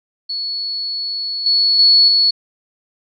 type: tone with level steps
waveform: sine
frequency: 4398 Hz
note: C#8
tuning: 14 cents flat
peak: -20 / -11 / -7 / -10 dBFS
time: 0.29-2.31 s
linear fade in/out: 10 ms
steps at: 1.46 / 1.79 / 2.08 s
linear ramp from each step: 2 ms
effects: none